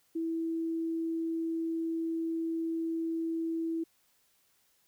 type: tone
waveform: sine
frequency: 328.1 Hz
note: E4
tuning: 8 cents flat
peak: -30 dBFS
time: 0.15-3.84 s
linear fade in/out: 10 ms
effects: white hiss -70 dBFS RMS until 4.87 s